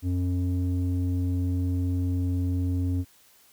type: tone with low-pass filter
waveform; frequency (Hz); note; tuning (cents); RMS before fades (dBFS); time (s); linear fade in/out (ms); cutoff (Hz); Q
square; 90.1; F#2; -45; -26; 0.02-3.05; 50; 250; 2
effects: white hiss -58 dBFS RMS until 3.52 s